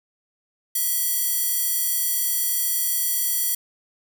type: tone with high-pass filter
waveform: square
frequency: 653 Hz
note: E5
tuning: 17 cents flat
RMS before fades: -23 dBFS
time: 0.75-3.55 s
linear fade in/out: 5 ms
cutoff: 11000 Hz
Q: 0.53
effects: none